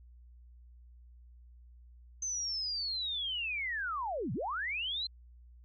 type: linear two-way sweep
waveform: sine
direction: down then up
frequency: 6270 to 98 to 4177 Hz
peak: -33 dBFS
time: 2.22-5.07 s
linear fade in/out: 5 ms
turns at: 4.33 s
effects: added 60 Hz sine -53 dBFS peak until 5.64 s